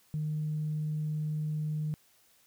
sine tone, 153 Hz, D#3, 29 cents flat, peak -29 dBFS, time 0.14-1.94 s, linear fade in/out 0 ms, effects tanh soft clip ceiling -25 dBFS + white hiss -65 dBFS RMS until 2.46 s

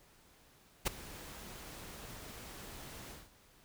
pink noise with ADSR envelope, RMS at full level -29 dBFS, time 0.85-3.3 s, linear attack 21 ms, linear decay 11 ms, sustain -20 dB, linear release 200 ms, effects pink hiss -64 dBFS RMS until 3.64 s

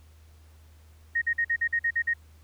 sine tone bursts, 1864.7 Hz, A#6, in tune, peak -22 dBFS, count 9, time 1.15-2.138 s, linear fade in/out 10 ms, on 68 ms, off 47 ms, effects added 78 Hz sine -51 dBFS peak until 2.43 s + pink hiss -63 dBFS RMS until 2.43 s

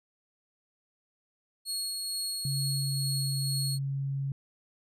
25% pulse tone with tremolo, 4322 Hz, C#8, 45 cents flat, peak -26 dBFS, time 1.65-3.79 s, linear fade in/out 50 ms, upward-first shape sine, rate 2.2 Hz, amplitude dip 25%
sine tone with pitch glide, 138.59 to 137.47 Hz, C#3 to C#3, 0 to -14 cents, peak -29 dBFS, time 2.45-4.32 s, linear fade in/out 2 ms, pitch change -14 cents, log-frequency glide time 2.78-3.15 s
effects none

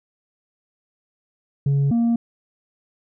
sine tone pair in turn, 140 / 233.4 Hz, C#3 / A#3, +18 / +2 cents, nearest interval major sixth, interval 884 cents, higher second, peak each -13 / -13 dBFS, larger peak neither, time 1.66-1.91 / 1.91-2.16 s, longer neither, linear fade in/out 5 ms, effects tanh soft clip ceiling -15 dBFS

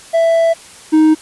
triangle tone pair in turn, 662 / 312.4 Hz, E5 / D#4, +7 / +7 cents, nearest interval octave + minor second, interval 1300 cents, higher first, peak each -7 / -4 dBFS, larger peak second, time 0.13-0.54 / 0.92-1.15 s, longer first, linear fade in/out 20 ms, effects white hiss -38 dBFS RMS until 1.21 s + resampled to 24000 Hz

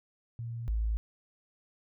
sine tone pair in turn, 116.54 / 54.84 Hz, A#2 / A1, 0 / -5 cents, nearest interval octave + minor second, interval 1305 cents, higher first, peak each -35 / -27 dBFS, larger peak second, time 0.39-0.68 / 0.68-0.97 s, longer neither, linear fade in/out 0 ms, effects none

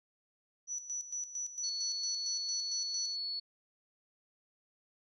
sine tone with tremolo, 5920 Hz, F#8, in tune, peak -35 dBFS, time 0.67-3.17 s, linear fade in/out 50 ms, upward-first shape square, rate 4.4 Hz, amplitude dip 70%
sine tone, 4407 Hz, C#8, 11 cents flat, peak -35 dBFS, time 1.63-3.4 s, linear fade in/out 10 ms
effects none

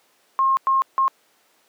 sine tone bursts at uneven times, 1071 Hz, C6, 40 cents sharp, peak -15 dBFS, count 3, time 0.39-0.57 / 0.67-0.82 / 0.98-1.08 s, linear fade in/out 0 ms, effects pink hiss -60 dBFS RMS until 1.68 s + high-pass 400 Hz 12 dB/octave

